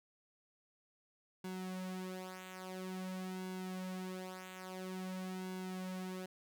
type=tone with flanger; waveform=sawtooth; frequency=185.7 Hz; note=F#3; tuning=7 cents sharp; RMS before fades=-44 dBFS; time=1.44-6.26 s; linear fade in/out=5 ms; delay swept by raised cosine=1.6 to 5.2 ms; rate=0.49 Hz; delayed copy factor=-0.7; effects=none